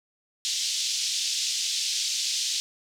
white band-pass noise, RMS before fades -28 dBFS, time 0.45-2.6 s, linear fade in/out 0 ms, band 3200 to 6400 Hz, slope 24 dB/octave, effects none

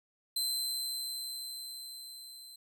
sawtooth tone with level ramp, 4083 Hz, C8, 43 cents flat, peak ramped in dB -27 to -46 dBFS, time 0.36-2.56 s, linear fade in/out 5 ms, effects none

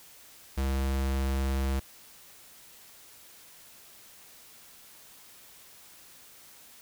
square tone, 67.1 Hz, C2, 44 cents sharp, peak -27 dBFS, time 0.57-1.8 s, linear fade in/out 10 ms, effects white hiss -53 dBFS RMS until 6.81 s

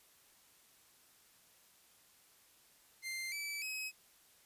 sawtooth tone with pitch steps, 2093 / 2309 / 2547 Hz, C7 / D7 / D#7, 0 / -30 / +40 cents, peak -36 dBFS, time 3.02-3.92 s, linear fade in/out 50 ms, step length 300 ms, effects white hiss -66 dBFS RMS until 4.45 s + resampled to 32000 Hz

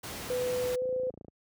pink noise, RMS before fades -39 dBFS, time 0.03-0.76 s, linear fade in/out 10 ms
sine tone with pitch glide, 499 to 509.8 Hz, B4 to C5, +18 to -45 cents, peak -28 dBFS, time 0.3-1.1 s, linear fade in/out 2 ms, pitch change +37 cents, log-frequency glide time 0.76-0.83 s
click train, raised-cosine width 2 ms, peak -33 dBFS, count 14, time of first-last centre 0.82-1.283 s, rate 28.1 Hz
effects high-pass 80 Hz 12 dB/octave

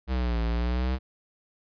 square linear two-way sweep, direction down then up, 65.41 to 56.2 to 65.41 Hz, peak -25 dBFS, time 0.07-0.99 s, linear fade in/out 50 ms, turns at 0.42 s, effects resampled to 11025 Hz

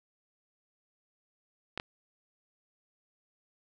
clicks, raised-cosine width 0.3 ms, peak -19 dBFS, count 2, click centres 1.776 / 1.799 s, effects none

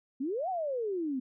sine exponential two-way sweep, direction up then down, 248 to 778 to 248 Hz, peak -30 dBFS, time 0.2-1.2 s, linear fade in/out 10 ms, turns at 0.49 s, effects none

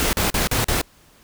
pink noise bursts, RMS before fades -20 dBFS, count 5, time 0-0.814 s, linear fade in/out 0 ms, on 130 ms, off 41 ms, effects pink hiss -53 dBFS RMS until 1.23 s

